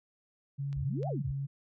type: tone with vibrato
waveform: sine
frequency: 138.59 Hz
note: C#3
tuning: in tune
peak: -32 dBFS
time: 0.58-1.47 s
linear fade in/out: 20 ms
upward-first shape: triangle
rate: 2.4 Hz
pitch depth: 23 cents each way
type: clicks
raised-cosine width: 0.2 ms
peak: -35 dBFS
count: 2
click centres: 0.729 / 1.031 s
type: exponential two-way sweep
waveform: sine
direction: up then down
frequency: 50.9 to 796 to 50.9 Hz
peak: -35 dBFS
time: 0.76-1.32 s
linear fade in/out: 10 ms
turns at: 1.08 s
effects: none